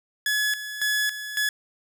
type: tone with tremolo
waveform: sawtooth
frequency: 1700 Hz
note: G#6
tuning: 40 cents sharp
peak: -18 dBFS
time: 0.26-1.49 s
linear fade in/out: 2 ms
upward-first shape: square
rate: 1.8 Hz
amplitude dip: 70%
effects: none